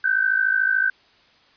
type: tone pair together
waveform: sine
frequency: 1514.4 / 1568 Hz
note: F#6 / G6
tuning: +40 / 0 cents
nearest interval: minor second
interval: 60 cents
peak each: -20 dBFS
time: 0.04-0.9 s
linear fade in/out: 5 ms
effects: white hiss -56 dBFS RMS until 1.56 s + resampled to 11025 Hz